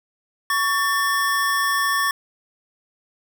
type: tone pair together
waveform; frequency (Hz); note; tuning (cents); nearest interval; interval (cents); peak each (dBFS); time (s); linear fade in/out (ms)
square; 1121.5 / 1786; C#6 / A6; +20 / +25; minor sixth; 805; -22; 0.5-2.11; 2
effects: none